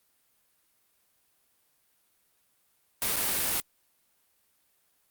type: noise with dropouts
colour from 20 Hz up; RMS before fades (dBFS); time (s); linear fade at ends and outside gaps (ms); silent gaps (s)
white; -28; 3.02-3.6; 0; 3.16-3.166
effects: white hiss -70 dBFS RMS until 5.1 s + Opus 32 kbps